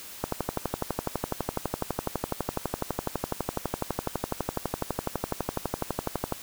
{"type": "click train", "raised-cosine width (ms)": 1, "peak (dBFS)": -12, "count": 74, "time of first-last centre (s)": [0.24, 6.323], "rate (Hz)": 12, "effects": ["white hiss -43 dBFS RMS until 6.42 s"]}